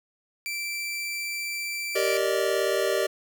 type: tone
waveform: sawtooth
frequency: 2339 Hz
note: D7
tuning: 8 cents flat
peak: -26 dBFS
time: 0.46-2.17 s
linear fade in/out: 0 ms
type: chord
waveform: square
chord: Eb major seventh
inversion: first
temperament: just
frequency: 388.9 / 466.7 / 583.4 / 622.3 Hz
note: G4 / Bb4 / D5 / Eb5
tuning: -14 / +2 / -12 / 0 cents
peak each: -28 / -30 / -29 / -30 dBFS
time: 1.95-3.07 s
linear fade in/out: 10 ms
effects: none